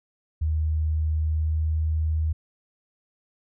sine tone with pitch glide, 78 to 78.68 Hz, D#2 to D#2, +5 to +20 cents, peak -21 dBFS, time 0.41-2.33 s, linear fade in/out 10 ms, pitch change +15 cents, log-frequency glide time 1.2-1.75 s, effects none

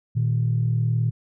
sine tone pair together, 116.95 / 156.4 Hz, A#2 / D#3, +6 / +9 cents, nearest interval perfect fourth, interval 503 cents, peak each -19 / -25 dBFS, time 0.15-1.11 s, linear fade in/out 20 ms, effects tanh soft clip ceiling -12 dBFS

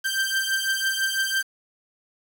sawtooth beating tone pair, 1566 / 1572 Hz, G6 / G6, -2 / +4 cents, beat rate 6 Hz, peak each -22 dBFS, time 0.04-1.43 s, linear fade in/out 20 ms, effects 7-bit

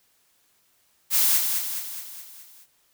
blue noise with echo, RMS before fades -20 dBFS, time 1.1-1.41 s, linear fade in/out 50 ms, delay 210 ms, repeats 6, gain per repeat -5 dB, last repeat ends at 2.67 s, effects white hiss -65 dBFS RMS until 2.93 s

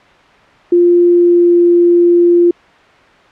sine tone with pitch glide, 349.2 to 347 Hz, F4 to F4, 0 to -11 cents, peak -5 dBFS, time 0.72-2.51 s, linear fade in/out 5 ms, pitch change -11 cents, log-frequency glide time 1.07-1.58 s, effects white hiss -43 dBFS RMS until 3.31 s + low-pass 2000 Hz 12 dB/octave

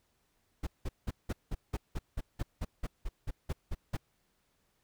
brown noise bursts, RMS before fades -33 dBFS, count 16, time 0.63-3.97 s, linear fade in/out 10 ms, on 40 ms, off 180 ms, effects pink hiss -75 dBFS RMS until 4.83 s

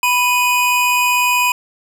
square tone pair together, 987.8 / 2489 Hz, B5 / D#7, 0 / 0 cents, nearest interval octave + major third, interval 1600 cents, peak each -16 dBFS, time 0.03-1.52 s, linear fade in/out 2 ms, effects none

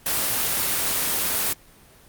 white noise, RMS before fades -23 dBFS, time 0.06-1.53 s, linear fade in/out 2 ms, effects pink hiss -51 dBFS RMS until 2.08 s + Opus 24 kbps

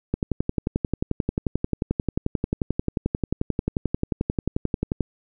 click train, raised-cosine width 3 ms, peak -9 dBFS, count 56, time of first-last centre 0.14-5.007 s, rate 11.3 Hz, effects none

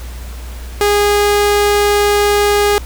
sawtooth tone, 411 Hz, G#4, 18 cents flat, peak -6 dBFS, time 0.81-2.78 s, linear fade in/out 0 ms, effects added 60 Hz sine -25 dBFS peak until 2.85 s + pink hiss -36 dBFS RMS until 2.85 s

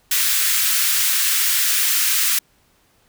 white high-pass noise, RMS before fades -18 dBFS, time 0.11-2.39 s, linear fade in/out 5 ms, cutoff 1400 Hz, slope 24 dB/octave, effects pink hiss -59 dBFS RMS until 3.08 s

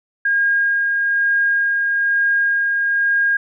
sine tone with tremolo, 1623 Hz, G#6, 40 cents flat, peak -13 dBFS, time 0.25-3.37 s, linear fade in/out 5 ms, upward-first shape sine, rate 1.1 Hz, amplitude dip 25%, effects none

